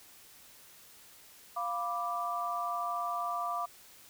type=chord; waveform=sine; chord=B diminished; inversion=second; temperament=equal; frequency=698.5 / 987.8 / 1174.7 Hz; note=F5 / B5 / D6; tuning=0 / 0 / 0 cents; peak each=-36 / -40 / -34 dBFS; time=1.56-3.66 s; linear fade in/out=10 ms; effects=white hiss -56 dBFS RMS until 4.09 s